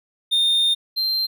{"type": "tone pair in turn", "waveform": "triangle", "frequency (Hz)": [3644, 4151], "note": ["A#7", "C8"], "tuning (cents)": [-40, -15], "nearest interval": "major second", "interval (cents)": 225, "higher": "second", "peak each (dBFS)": [-14, -18], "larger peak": "first", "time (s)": [[0.31, 0.75], [0.96, 1.27]], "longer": "first", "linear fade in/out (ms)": 20, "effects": []}